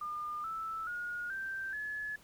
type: tone with pitch steps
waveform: sine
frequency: 1208 / 1317.3 / 1436.6 / 1566.6 / 1708.4 Hz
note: D6 / E6 / F6 / G6 / G#6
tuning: +48 / -2 / +48 / -2 / +48 cents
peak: -36 dBFS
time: 0.01-2.16 s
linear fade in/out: 5 ms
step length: 430 ms
effects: pink hiss -61 dBFS RMS until 2.23 s